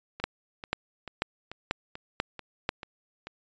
two click trains, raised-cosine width 0.3 ms, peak -10 / -23 dBFS, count 6 / 8, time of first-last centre 0.24-2.691 / 0.2-3.27 s, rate 2.04 / 2.28 Hz, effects resampled to 16000 Hz

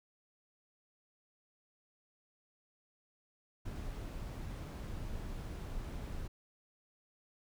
brown noise, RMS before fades -42 dBFS, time 3.65-6.28 s, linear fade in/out 10 ms, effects none

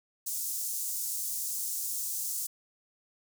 pink high-pass noise, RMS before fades -34 dBFS, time 0.26-2.47 s, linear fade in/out 10 ms, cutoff 6600 Hz, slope 24 dB/octave, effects none

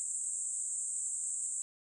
pink band-pass noise, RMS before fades -37 dBFS, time 0-1.62 s, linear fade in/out 0 ms, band 7400 to 8600 Hz, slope 96 dB/octave, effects none

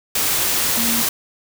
sine tone in noise, 232 Hz, A#3, 8 cents flat, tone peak -23 dBFS, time 0.77-1.02 s, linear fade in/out 5 ms, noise white, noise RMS -19 dBFS, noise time 0.15-1.09 s, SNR -7 dB, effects none

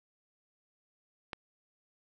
click, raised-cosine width 0.3 ms, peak -21 dBFS, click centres 1.332 s, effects none

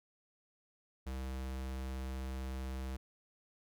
square tone, 65.41 Hz, C2, in tune, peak -39 dBFS, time 1.06-2.97 s, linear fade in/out 10 ms, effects none

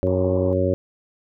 harmonic tone, 92.4 Hz, F#2, 2 cents flat, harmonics 1 / 2 / 3 / 4 / 5 / 6, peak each -23 / -28 / -26 / -25 / -27 / -22 dBFS, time 0.03-0.74 s, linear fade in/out 0 ms
pink band-pass noise, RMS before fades -37 dBFS, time 0.07-0.53 s, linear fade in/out 0 ms, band 260 to 1100 Hz, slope 96 dB/octave
effects none

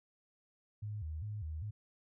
sine tone with vibrato, 90.7 Hz, F#2, 34 cents flat, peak -38 dBFS, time 0.82-1.71 s, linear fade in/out 10 ms, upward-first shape square, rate 2.5 Hz, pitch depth 260 cents each way, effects none

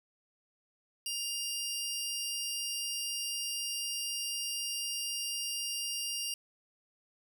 20% pulse tone pair together, 2812 / 4710 Hz, F7 / D8, +11 / +4 cents, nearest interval major sixth, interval 893 cents, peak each -31 / -33 dBFS, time 1.06-6.34 s, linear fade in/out 2 ms, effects none

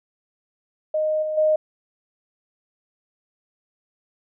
sine tone with level steps, 619 Hz, D#5, 9 cents flat, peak -19 / -23 / -15 dBFS, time 0.94-1.56 s, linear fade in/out 5 ms, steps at 1.22 / 1.37 s, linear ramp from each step 10 ms, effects none

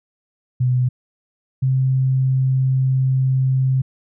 sine tone pair in turn, 125.9 / 131.43 Hz, B2 / C3, +34 / +8 cents, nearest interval minor second, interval 74 cents, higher second, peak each -14 dBFS, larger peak neither, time 0.6-0.89 / 1.62-3.82 s, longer second, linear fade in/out 10 ms, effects none

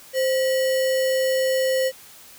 sine tone with sample-and-hold, 523 Hz, C5, 1 cent flat, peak -18 dBFS, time 0.13-1.92 s, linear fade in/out 50 ms, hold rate 2450 Hz, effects white hiss -46 dBFS RMS until 2.38 s

